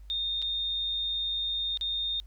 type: tone with dropouts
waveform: sine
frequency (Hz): 3659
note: A#7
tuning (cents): -33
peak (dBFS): -28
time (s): 0.1-2.2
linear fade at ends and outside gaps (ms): 0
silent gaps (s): 0.418-0.424 / 1.773-1.811
effects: added 50 Hz sine -45 dBFS peak until 2.26 s + pink hiss -69 dBFS RMS until 2.26 s